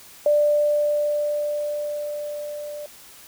sine tone with level ramp, 591 Hz, D5, 11 cents sharp, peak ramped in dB -14 to -31 dBFS, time 0.26-2.86 s, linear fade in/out 2 ms, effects white hiss -46 dBFS RMS until 3.27 s

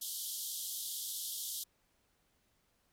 white band-pass noise, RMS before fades -41 dBFS, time 0.01-1.64 s, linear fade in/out 10 ms, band 3100 to 15000 Hz, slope 96 dB/octave, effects pink hiss -75 dBFS RMS until 2.92 s

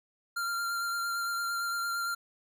square tone with vibrato, 1386 Hz, F6, 14 cents flat, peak -31 dBFS, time 0.36-2.15 s, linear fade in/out 10 ms, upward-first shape sine, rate 8.8 Hz, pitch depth 16 cents each way, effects none

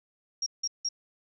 sine tone bursts, 5600 Hz, F8, 4 cents sharp, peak -27 dBFS, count 3, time 0.42-0.889 s, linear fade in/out 5 ms, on 43 ms, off 170 ms, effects none

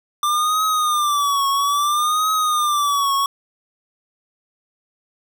square tone with vibrato, 1183 Hz, D6, 12 cents sharp, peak -17 dBFS, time 0.23-3.26 s, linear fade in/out 2 ms, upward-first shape triangle, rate 0.6 Hz, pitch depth 130 cents each way, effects none

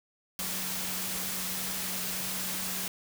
sine tone in noise, 185.6 Hz, F#3, 6 cents sharp, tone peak -43 dBFS, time 0.39-2.88 s, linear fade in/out 2 ms, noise white, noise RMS -34 dBFS, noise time 0.39-2.88 s, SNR -12 dB, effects none

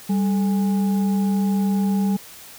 sine tone with frequency modulation, 196 Hz, G3, in tune, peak -17 dBFS, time 0.09-2.17 s, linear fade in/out 10 ms, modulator 629 Hz, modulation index 0.31, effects white hiss -42 dBFS RMS until 2.58 s

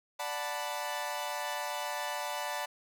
sawtooth chord, B minor seventh, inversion first, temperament equal, 587.3 / 740 / 880 / 987.8 Hz, D5 / F#5 / A5 / B5, 0 / 0 / 0 / 0 cents, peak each -36 / -37 / -35 / -36 dBFS, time 0.19-2.66 s, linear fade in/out 10 ms, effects none

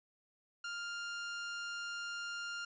sawtooth tone, 1400 Hz, F6, 4 cents sharp, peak -36 dBFS, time 0.64-2.65 s, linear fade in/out 5 ms, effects resampled to 16000 Hz + 11-bit

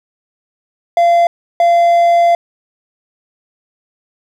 triangle tone bursts at uneven times, 687 Hz, F5, 29 cents flat, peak -5 dBFS, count 2, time 0.97-1.27 / 1.6-2.35 s, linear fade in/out 2 ms, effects none

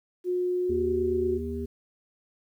sine tone with pitch glide, 360.3 to 369.4 Hz, F#4 to F#4, -46 to -3 cents, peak -24 dBFS, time 0.24-1.4 s, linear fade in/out 50 ms, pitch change +43 cents, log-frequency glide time 0.62-0.93 s
harmonic tone, 79.6 Hz, D#2, 40 cents sharp, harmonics 1 / 3 / 5, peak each -34 / -34 / -34 dBFS, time 0.69-1.66 s, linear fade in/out 10 ms
effects 10-bit

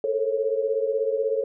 sine tone cluster, 436.7 / 453 / 545 Hz, A4 / A#4 / C#5, -13 / -50 / -29 cents, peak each -26 dBFS, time 0.04-1.44 s, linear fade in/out 2 ms, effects none

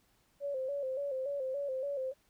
sine tone with vibrato, 544 Hz, C#5, 33 cents flat, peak -33 dBFS, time 0.4-2.14 s, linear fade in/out 50 ms, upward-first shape square, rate 3.5 Hz, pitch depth 71 cents each way, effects pink hiss -71 dBFS RMS until 2.29 s

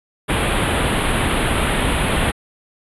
pink band-stop noise, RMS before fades -18 dBFS, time 0.28-2.32 s, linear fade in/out 20 ms, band 3600 to 9500 Hz, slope 48 dB/octave, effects resampled to 24000 Hz

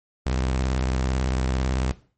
sawtooth tone with vibrato, 64.4 Hz, C2, 27 cents flat, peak -18 dBFS, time 0.26-1.92 s, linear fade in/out 0 ms, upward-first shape sine, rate 18 Hz, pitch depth 150 cents each way, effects noise-tail reverb RT60 0.4 s tail -17 dB re dry + MP3 32 kbps

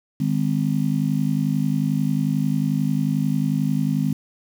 harmonic tone, 51.2 Hz, G#1, 24 cents flat, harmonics 3 / 4 / 5, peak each -22 / -23 / -24 dBFS, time 0.2-4.13 s, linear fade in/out 5 ms, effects 7-bit

